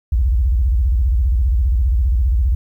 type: tone with vibrato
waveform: sine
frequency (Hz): 60.5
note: B1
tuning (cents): -35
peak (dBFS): -12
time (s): 0.12-2.55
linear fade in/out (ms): 5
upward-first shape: square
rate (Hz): 15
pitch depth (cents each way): 280
effects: 9-bit